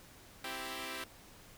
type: chord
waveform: 5% pulse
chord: C major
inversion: none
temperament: equal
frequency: 261.6 / 329.6 / 392 Hz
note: C4 / E4 / G4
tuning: 0 / 0 / 0 cents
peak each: -33 dBFS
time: 0.44-1.04 s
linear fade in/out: 2 ms
effects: pink hiss -57 dBFS RMS until 1.57 s